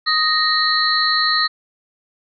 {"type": "tone cluster", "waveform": "sine", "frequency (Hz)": [1248, 1857, 4029, 4317], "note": ["D#6", "A#6", "B7", "C#8"], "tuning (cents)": [5, -7, 34, -47], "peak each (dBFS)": -20, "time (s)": [0.06, 1.48], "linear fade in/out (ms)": 20, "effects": []}